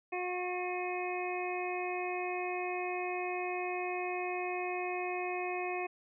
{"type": "harmonic tone with a mistuned harmonic", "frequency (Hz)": 360, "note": "F#4", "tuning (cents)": -47, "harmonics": [1, 2, 3, 5, 6, 7], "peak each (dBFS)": [-37, -38, -44, -49, -45, -41], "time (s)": [0.12, 5.87], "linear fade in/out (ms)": 10, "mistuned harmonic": 3, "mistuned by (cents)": 20, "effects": []}